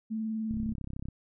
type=tone with vibrato; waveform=sine; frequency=220 Hz; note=A3; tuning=in tune; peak=-30 dBFS; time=0.1-0.74 s; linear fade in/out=20 ms; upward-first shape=sine; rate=20 Hz; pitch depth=31 cents each way
type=click train; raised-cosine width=5 ms; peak=-26 dBFS; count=20; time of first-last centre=0.51-1.086 s; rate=33 Hz
effects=none